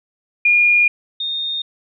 sine tone pair in turn, 2426 / 3673 Hz, D#7 / A#7, -44 / -26 cents, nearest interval perfect fifth, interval 718 cents, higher second, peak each -10 / -20 dBFS, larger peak first, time 0.45-0.88 / 1.2-1.62 s, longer first, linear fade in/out 5 ms, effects none

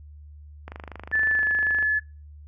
click train, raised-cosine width 0.5 ms, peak -22 dBFS, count 30, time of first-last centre 0.68-1.826 s, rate 25.3 Hz
sine tone with pitch glide, 1747 to 1719 Hz, A6 to A6, -13 to -41 cents, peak -19 dBFS, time 1.12-2 s, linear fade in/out 20 ms, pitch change -28 cents, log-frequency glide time 1.3-1.47 s
effects noise-tail reverb RT60 0.3 s tail -22 dB re dry + added 74 Hz sine -42 dBFS peak until 2.47 s

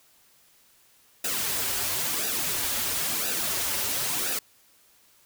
white noise with flanger, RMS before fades -28 dBFS, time 1.24-4.39 s, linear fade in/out 5 ms, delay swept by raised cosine 0.92 to 6.42 ms, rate 0.98 Hz, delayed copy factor -0.7, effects white hiss -60 dBFS RMS until 5.25 s

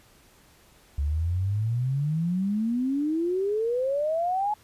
sine exponential sweep, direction up, 69 to 856 Hz, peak -23 dBFS, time 0.98-4.54 s, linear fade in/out 5 ms, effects pink hiss -57 dBFS RMS until 4.63 s + resampled to 32000 Hz

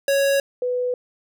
square / sine tone pair in turn, 554.4 / 496.2 Hz, C#5 / B4, 0 / +8 cents, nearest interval major second, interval 192 cents, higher first, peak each -17 / -20 dBFS, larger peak first, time 0.08-0.4 / 0.62-0.94 s, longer neither, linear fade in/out 2 ms, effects none

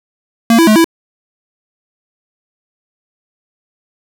square tone with pitch steps, 230.1 / 331.4 / 214.9 / 330.8 Hz, A#3 / E4 / A3 / E4, -22 / +9 / -41 / +6 cents, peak -6 dBFS, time 0.5-0.844 s, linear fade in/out 2 ms, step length 86 ms, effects none

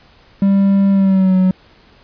triangle tone with pitch glide, 196.9 to 185.96 Hz, G3 to F#3, +8 to +9 cents, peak -7 dBFS, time 0.42-1.51 s, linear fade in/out 2 ms, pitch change -99 cents, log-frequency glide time 0.91-1.36 s, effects pink hiss -48 dBFS RMS until 2.03 s + resampled to 11025 Hz

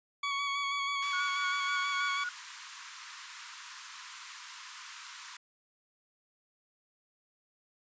20% pulse tone with vibrato, 1123 Hz, C#6, 22 cents sharp, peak -26 dBFS, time 0.23-2.24 s, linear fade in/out 5 ms, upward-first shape square, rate 6.2 Hz, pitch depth 16 cents each way
pink high-pass noise, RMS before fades -46 dBFS, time 1.02-5.37 s, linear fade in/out 5 ms, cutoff 960 Hz, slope 96 dB/octave
sine tone with tremolo, 1452 Hz, F#6, 33 cents flat, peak -32 dBFS, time 1.13-2.29 s, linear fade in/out 2 ms, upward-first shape sine, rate 3.6 Hz, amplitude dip 60%
effects resampled to 16000 Hz

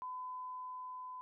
sine tone with level ramp, 1010 Hz, B5, 39 cents sharp, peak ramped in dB -40 to -44 dBFS, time 0.02-1.21 s, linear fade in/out 0 ms, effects none

